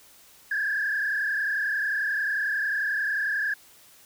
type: tone with frequency modulation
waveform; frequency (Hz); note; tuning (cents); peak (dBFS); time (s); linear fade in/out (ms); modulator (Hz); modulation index
sine; 1661.2; G#6; 0; -23; 0.51-3.54; 5; 31.2; 2.4
effects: tanh soft clip ceiling -19 dBFS + white hiss -54 dBFS RMS until 4.05 s